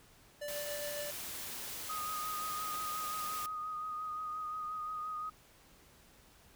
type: tone with tremolo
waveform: square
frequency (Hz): 586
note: D5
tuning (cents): -4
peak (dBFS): -39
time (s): 0.41-1.11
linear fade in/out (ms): 10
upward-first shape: sine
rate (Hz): 7.2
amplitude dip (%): 30
type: noise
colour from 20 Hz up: white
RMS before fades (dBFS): -43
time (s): 0.48-3.46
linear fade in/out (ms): 2
type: tone with vibrato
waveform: sine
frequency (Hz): 1244.5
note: D#6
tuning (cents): 0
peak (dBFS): -37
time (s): 1.89-5.3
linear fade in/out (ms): 10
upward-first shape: sine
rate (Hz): 5.7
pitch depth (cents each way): 22
effects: pink hiss -62 dBFS RMS until 6.55 s